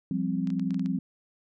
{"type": "chord", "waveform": "sine", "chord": "F suspended second", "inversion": "none", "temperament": "equal", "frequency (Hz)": [174.61, 196, 261.6], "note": ["F3", "G3", "C4"], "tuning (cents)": [0, 0, 0], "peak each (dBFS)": -30, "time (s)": [0.11, 0.99], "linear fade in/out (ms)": 2}
{"type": "clicks", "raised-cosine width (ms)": 0.2, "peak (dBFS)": -29, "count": 7, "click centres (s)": [0.473, 0.503, 0.596, 0.707, 0.744, 0.795, 0.86]}
{"effects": []}